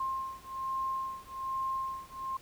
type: beating tone pair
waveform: sine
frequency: 1060 / 1061.2 Hz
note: C6 / C6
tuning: +22 / +24 cents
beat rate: 1.2 Hz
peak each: -36 / -36 dBFS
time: 0-2.37 s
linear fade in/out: 5 ms
effects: added 60 Hz sine -61 dBFS peak until 2.41 s + pink hiss -56 dBFS RMS until 2.41 s